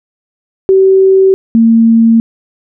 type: tone pair in turn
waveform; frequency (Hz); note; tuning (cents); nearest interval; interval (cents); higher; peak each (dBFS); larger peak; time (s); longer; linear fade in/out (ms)
sine; 383 / 227.7; G4 / A#3; -40 / -40; major sixth; 900; first; -3; neither; 0.69-1.34 / 1.55-2.2; neither; 0
effects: none